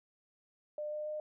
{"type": "tone with pitch steps", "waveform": "sine", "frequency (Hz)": [600, 604.2, 608.4], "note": ["D5", "D5", "D#5"], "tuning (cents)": [37, 49, -39], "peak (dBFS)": -36, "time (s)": [0.78, 1.2], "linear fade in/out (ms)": 2, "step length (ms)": 140, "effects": []}